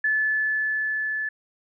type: tone with level ramp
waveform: sine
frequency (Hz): 1733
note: A6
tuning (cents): -27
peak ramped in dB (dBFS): -19 to -25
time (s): 0.04-1.29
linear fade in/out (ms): 5
effects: none